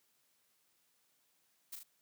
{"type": "noise with echo", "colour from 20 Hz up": "blue", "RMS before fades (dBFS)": -44, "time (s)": [1.72, 1.76], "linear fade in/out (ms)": 10, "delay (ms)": 37, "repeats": 2, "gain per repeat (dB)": -4, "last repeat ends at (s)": 1.834, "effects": ["white hiss -75 dBFS RMS until 2.01 s", "high-pass 100 Hz 12 dB/octave"]}